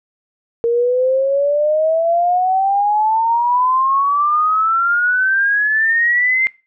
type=exponential sweep; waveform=sine; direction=up; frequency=462.4 to 2100 Hz; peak=-12 dBFS; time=0.64-6.47 s; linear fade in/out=0 ms; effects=noise-tail reverb RT60 0.3 s tail -21 dB re dry